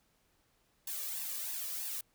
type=noise with flanger; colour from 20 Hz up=blue; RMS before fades=-39 dBFS; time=0.87-2.01 s; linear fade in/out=5 ms; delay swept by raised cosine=1.1 to 1.76 ms; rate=3.1 Hz; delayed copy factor=+0.65; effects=pink hiss -73 dBFS RMS until 2.14 s